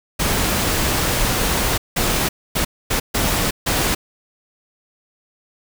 pink noise bursts at uneven times, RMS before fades -19 dBFS, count 6, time 0.19-1.78 / 1.96-2.29 / 2.55-2.65 / 2.9-3 / 3.14-3.51 / 3.66-3.95 s, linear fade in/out 10 ms, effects none

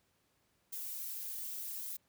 violet noise with flanger, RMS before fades -42 dBFS, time 0.72-1.97 s, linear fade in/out 10 ms, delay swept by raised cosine 1.9 to 5.7 ms, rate 0.87 Hz, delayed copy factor +0.9, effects pink hiss -75 dBFS RMS until 2.08 s + high-pass 60 Hz 12 dB/octave

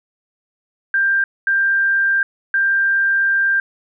sine tone bursts at uneven times, 1586 Hz, G6, 20 cents sharp, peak -13 dBFS, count 3, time 0.94-1.24 / 1.47-2.23 / 2.54-3.6 s, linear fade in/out 2 ms, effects none

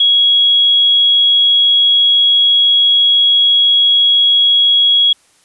sine tone, 3322 Hz, G#7, in tune, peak -7 dBFS, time 0-5.13 s, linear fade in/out 5 ms, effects white hiss -52 dBFS RMS until 5.44 s + resampled to 24000 Hz

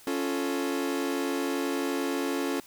40% pulse chord, Db augmented, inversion none, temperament equal, 277.2 / 349.2 / 440 Hz, Db4 / F4 / A4, 0 / 0 / 0 cents, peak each -29 / -32 / -33 dBFS, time 0.07-2.6 s, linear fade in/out 2 ms, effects white hiss -53 dBFS RMS until 2.66 s

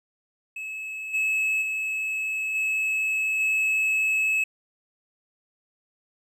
triangle tone with level steps, 2588 Hz, E7, 32 cents flat, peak -30 / -20 / -24 / -21 / -19 dBFS, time 0.56-4.44 s, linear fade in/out 5 ms, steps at 1.13 / 1.61 / 2.54 / 3.39 s, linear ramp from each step 20 ms, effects none

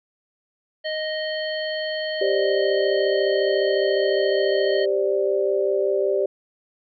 harmonic tone, 622.3 Hz, D#5, in tune, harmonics 1 / 3 / 5 / 7, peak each -26 / -31 / -33 / -34 dBFS, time 0.84-4.86 s, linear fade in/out 20 ms
sine chord, G suspended fourth, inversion none, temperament just, 392 / 522.7 / 588 Hz, G4 / C5 / D5, 0 / -2 / +2 cents, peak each -21 / -26 / -23 dBFS, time 2.21-6.26 s, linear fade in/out 5 ms
effects none

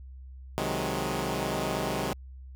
10% pulse chord, Ab dominant seventh, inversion first, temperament equal, 130.81 / 155.56 / 185 / 207.7 Hz, C3 / Eb3 / Gb3 / Ab3, 0 / 0 / 0 / 0 cents, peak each -26 dBFS, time 0.58-2.13 s, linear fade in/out 0 ms, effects added 65 Hz sine -42 dBFS peak until 2.55 s

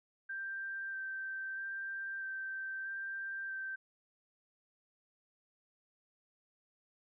sine tone with vibrato, 1568 Hz, G6, in tune, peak -38 dBFS, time 0.29-3.76 s, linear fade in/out 10 ms, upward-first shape square, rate 0.78 Hz, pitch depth 10 cents each way, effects none

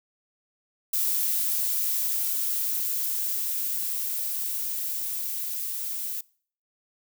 violet noise with level ramp, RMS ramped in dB -25 to -32 dBFS, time 0.93-6.21 s, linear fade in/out 5 ms, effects noise-tail reverb RT60 0.5 s tail -24 dB re dry

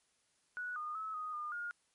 sine tone with pitch steps, 1470 / 1223 / 1295 / 1246 / 1212 / 1424 Hz, F#6 / D#6 / E6 / D#6 / D#6 / F6, -12 / -30 / -31 / +2 / -46 / +33 cents, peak -38 dBFS, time 0.57-1.71 s, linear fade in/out 0 ms, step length 190 ms, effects white hiss -75 dBFS RMS until 1.94 s + MP3 48 kbps

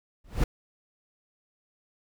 brown noise with exponential growth, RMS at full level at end -18 dBFS, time 0.24-0.44 s, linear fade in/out 5 ms, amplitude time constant 42 ms, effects none

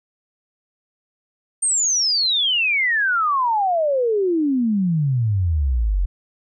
sine exponential sweep, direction down, 8870 to 42.62 Hz, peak -16 dBFS, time 1.62-6.06 s, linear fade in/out 10 ms, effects none

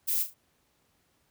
violet noise with echo, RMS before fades -28 dBFS, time 0.07-0.24 s, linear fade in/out 20 ms, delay 35 ms, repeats 3, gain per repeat -9 dB, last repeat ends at 0.345 s, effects pink hiss -70 dBFS RMS until 1.3 s + high-pass 60 Hz 12 dB/octave

